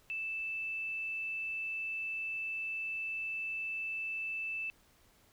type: tone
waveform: sine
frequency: 2640 Hz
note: E7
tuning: 2 cents sharp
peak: -35 dBFS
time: 0.1-4.7 s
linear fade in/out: 0 ms
effects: pink hiss -66 dBFS RMS until 5.32 s

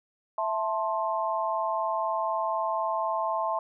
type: chord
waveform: sine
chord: A minor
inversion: second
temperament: just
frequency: 660 / 880 / 1056 Hz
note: E5 / A5 / C6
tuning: +2 / 0 / +16 cents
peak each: -30 dBFS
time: 0.38-3.59 s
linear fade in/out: 2 ms
effects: none

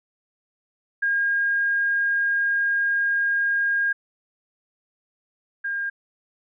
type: tone pair in turn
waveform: sine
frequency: 1621 / 1612.4 Hz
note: G#6 / G6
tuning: -42 / +48 cents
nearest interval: unison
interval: 10 cents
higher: first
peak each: -19 / -24 dBFS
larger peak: first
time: 1.02-3.93 / 5.64-5.9 s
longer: first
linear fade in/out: 10 ms
effects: none

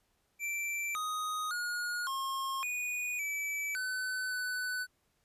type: tone with pitch steps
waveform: square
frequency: 2342 / 1249 / 1439 / 1075 / 2466 / 2304 / 1512 / 1498 Hz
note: D7 / D#6 / F#6 / C6 / D#7 / D7 / F#6 / F#6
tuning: -5 / +6 / -49 / +47 / -16 / -34 / +37 / +21 cents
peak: -34 dBFS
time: 0.39-4.87 s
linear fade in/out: 50 ms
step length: 560 ms
effects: pink hiss -75 dBFS RMS until 5.24 s + resampled to 32000 Hz

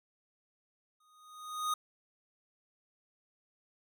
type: tone with exponential growth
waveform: square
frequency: 1241 Hz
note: D#6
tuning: 5 cents flat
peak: -29 dBFS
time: 1-1.74 s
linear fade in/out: 5 ms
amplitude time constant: 160 ms
effects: none

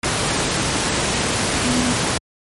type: tone in noise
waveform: sine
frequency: 246.9 Hz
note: B3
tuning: in tune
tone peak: -19 dBFS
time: 1.64-1.93 s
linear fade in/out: 5 ms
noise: pink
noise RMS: -19 dBFS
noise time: 0.03-2.18 s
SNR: -3 dB
effects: high-pass 80 Hz 12 dB/octave + MP3 48 kbps

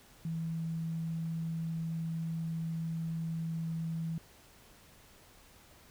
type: tone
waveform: sine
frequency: 163.5 Hz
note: E3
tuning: 14 cents flat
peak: -33 dBFS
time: 0.25-4.18 s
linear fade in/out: 2 ms
effects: pink hiss -59 dBFS RMS until 5.9 s

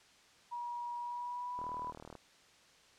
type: tone with pitch glide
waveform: sine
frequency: 959 to 991.1 Hz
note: A#5 to B5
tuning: +49 to +6 cents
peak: -38 dBFS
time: 0.51-1.92 s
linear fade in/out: 20 ms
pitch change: +57 cents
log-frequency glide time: 0.98-1.67 s
type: click train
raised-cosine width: 1 ms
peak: -34 dBFS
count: 23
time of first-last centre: 1.59-2.153 s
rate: 39.1 Hz
effects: white hiss -63 dBFS RMS until 2.98 s + low-pass 6000 Hz 12 dB/octave

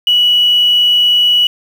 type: tone with quantisation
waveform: sine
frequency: 2937 Hz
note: F#7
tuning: 13 cents flat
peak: -7 dBFS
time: 0.07-1.47 s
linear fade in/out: 2 ms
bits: 5
effects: none

